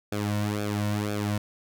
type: tone with flanger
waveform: sawtooth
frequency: 104 Hz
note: G#2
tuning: 3 cents sharp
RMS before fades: -28 dBFS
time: 0.12-1.38 s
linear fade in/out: 5 ms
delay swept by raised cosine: 1 to 2.5 ms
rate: 2 Hz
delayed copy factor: -0.8
effects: none